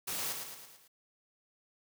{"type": "noise with echo", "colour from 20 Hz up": "white", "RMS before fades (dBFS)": -37, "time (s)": [0.07, 0.33], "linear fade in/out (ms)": 10, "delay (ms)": 110, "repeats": 5, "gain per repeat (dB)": -5, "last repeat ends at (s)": 0.88, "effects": []}